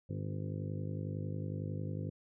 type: harmonic tone with a mistuned harmonic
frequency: 51 Hz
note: G#1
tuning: 31 cents flat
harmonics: 2 / 3 / 4 / 5 / 6 / 7 / 8 / 9 / 10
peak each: -39 / -40 / -47 / -49 / -50 / -51 / -54 / -54 / -51 dBFS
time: 0.09-2.1 s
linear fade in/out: 10 ms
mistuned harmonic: 5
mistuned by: +43 cents
effects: none